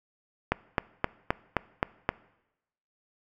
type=click train; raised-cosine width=0.5 ms; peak=-8 dBFS; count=7; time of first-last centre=0.52-2.091 s; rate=3.82 Hz; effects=noise-tail reverb RT60 0.9 s tail -21 dB re dry